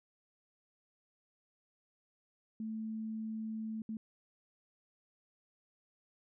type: tone bursts at uneven times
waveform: sine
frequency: 220 Hz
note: A3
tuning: in tune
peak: -37 dBFS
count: 2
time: 2.6-3.82 / 3.89-3.97 s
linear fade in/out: 2 ms
effects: none